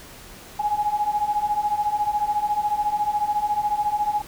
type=beating tone pair; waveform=sine; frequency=826 / 840 Hz; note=G#5 / G#5; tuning=-10 / +19 cents; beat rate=14 Hz; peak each=-25 / -22 dBFS; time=0.59-4.22 s; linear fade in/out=10 ms; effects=pink hiss -43 dBFS RMS until 4.27 s